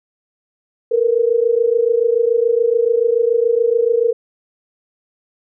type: tone pair together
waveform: sine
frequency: 454.2 / 481.2 Hz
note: A#4 / B4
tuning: -45 / -45 cents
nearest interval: minor second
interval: 100 cents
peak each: -15 dBFS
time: 0.91-4.13 s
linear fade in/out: 10 ms
effects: none